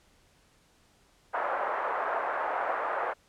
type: band-pass noise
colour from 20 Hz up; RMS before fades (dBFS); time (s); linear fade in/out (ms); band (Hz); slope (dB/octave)
pink; -31; 1.33-3.14; 20; 570 to 1500; 24
effects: pink hiss -64 dBFS RMS until 3.28 s + low-pass 10000 Hz 12 dB/octave